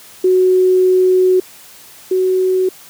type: tone pair in turn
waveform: sine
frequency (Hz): 370 / 372.6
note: F#4 / F#4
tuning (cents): 0 / +12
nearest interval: unison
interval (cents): 12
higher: second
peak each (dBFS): -8 / -11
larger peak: first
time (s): 0.24-1.4 / 2.11-2.69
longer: first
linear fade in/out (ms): 5
effects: white hiss -40 dBFS RMS until 2.89 s + high-pass 80 Hz 12 dB/octave